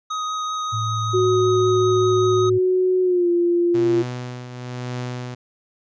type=tone with vibrato; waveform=square; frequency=1255 Hz; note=D#6; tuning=15 cents sharp; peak=-24 dBFS; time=0.1-2.5 s; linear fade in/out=10 ms; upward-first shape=triangle; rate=5.2 Hz; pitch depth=10 cents each way
type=tone; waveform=sine; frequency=110.2 Hz; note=A2; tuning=3 cents sharp; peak=-23 dBFS; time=0.72-2.59 s; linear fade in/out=20 ms
type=tone with pitch glide; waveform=sine; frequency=369.2 to 346.5 Hz; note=F#4 to F4; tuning=-4 to -14 cents; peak=-15 dBFS; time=1.13-4.03 s; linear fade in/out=20 ms; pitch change=-110 cents; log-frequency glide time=3.02-3.29 s
type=tone with tremolo; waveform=sawtooth; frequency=124.2 Hz; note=B2; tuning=10 cents sharp; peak=-21 dBFS; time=3.74-5.35 s; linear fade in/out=10 ms; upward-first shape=triangle; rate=1 Hz; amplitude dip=65%
effects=resampled to 16000 Hz